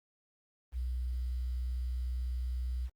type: tone with quantisation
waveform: sine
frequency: 62 Hz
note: B1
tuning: 7 cents sharp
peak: -32 dBFS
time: 0.72-2.9 s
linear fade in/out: 50 ms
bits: 10
effects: Opus 24 kbps